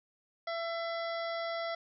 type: harmonic tone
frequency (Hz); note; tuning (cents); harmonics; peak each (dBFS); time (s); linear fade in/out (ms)
670; E5; +28; 1 / 2 / 3 / 5 / 6 / 7 / 8; -35 / -41 / -42 / -48 / -52 / -51 / -51; 0.47-1.75; 5
effects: none